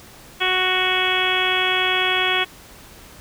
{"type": "harmonic tone", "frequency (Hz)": 370, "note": "F#4", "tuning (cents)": 0, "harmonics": [1, 2, 3, 4, 5, 6, 7, 8, 9], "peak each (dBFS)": [-27, -27, -27, -26, -27, -25, -25, -29, -23], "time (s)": [0.4, 2.45], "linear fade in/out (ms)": 20, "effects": ["pink hiss -44 dBFS RMS until 3.2 s"]}